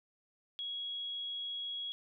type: tone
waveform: sine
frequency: 3322 Hz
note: G#7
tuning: in tune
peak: -37 dBFS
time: 0.59-1.92 s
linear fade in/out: 0 ms
effects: none